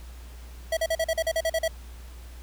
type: tone bursts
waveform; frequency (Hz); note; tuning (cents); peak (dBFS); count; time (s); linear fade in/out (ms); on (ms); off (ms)
square; 651; E5; -22; -23; 11; 0.72-1.68; 5; 50; 41
effects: added 60 Hz sine -40 dBFS peak until 2.42 s + pink hiss -52 dBFS RMS until 2.42 s